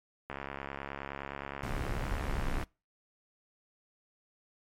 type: click train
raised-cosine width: 0.5 ms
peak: -23 dBFS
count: 163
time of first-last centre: 0.3-2.628 s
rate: 69.6 Hz
type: noise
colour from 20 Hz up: brown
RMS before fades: -34 dBFS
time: 1.63-2.64 s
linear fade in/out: 2 ms
effects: noise-tail reverb RT60 0.3 s tail -25 dB re dry + MP3 64 kbps